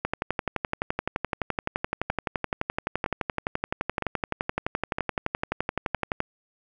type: two click trains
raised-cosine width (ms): 0.5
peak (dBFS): -12 / -10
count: 5 / 73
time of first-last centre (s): 2.1-5.946 / 0.05-6.204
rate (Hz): 1.04 / 11.7
effects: none